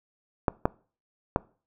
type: clicks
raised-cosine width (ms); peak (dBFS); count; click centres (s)
1; -7; 3; 0.482 / 0.655 / 1.361
effects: noise-tail reverb RT60 0.4 s tail -23 dB re dry